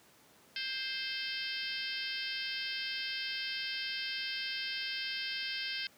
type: harmonic tone with a mistuned harmonic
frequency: 523.3 Hz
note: C5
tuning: in tune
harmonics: 3 / 4 / 5 / 6 / 7 / 8 / 9 / 10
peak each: -43 / -44 / -43 / -41 / -47 / -46 / -43 / -45 dBFS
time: 0.56-5.87 s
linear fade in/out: 2 ms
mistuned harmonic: 3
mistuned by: +18 cents
effects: pink hiss -62 dBFS RMS until 5.97 s + high-pass 150 Hz 12 dB/octave